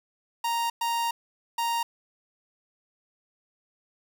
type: tone bursts at uneven times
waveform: 45% pulse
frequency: 932.3 Hz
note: A#5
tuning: in tune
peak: -25 dBFS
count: 3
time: 0.44-0.7 / 0.81-1.11 / 1.58-1.83 s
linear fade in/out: 5 ms
effects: 9-bit